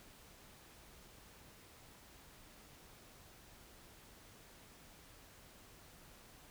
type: silence
effects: pink hiss -60 dBFS RMS until 6.5 s